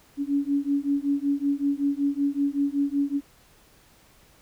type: beating tone pair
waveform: sine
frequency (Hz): 280 / 285.3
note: C#4 / C#4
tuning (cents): +18 / +50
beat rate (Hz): 5.3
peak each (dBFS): -25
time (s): 0.17-3.21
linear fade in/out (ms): 50
effects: pink hiss -57 dBFS RMS until 4.41 s